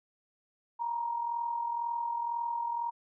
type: tone with amplitude modulation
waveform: sine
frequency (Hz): 940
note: A#5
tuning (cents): +14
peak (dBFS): -28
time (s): 0.79-2.91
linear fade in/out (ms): 20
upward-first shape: sine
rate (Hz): 42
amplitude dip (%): 55
effects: none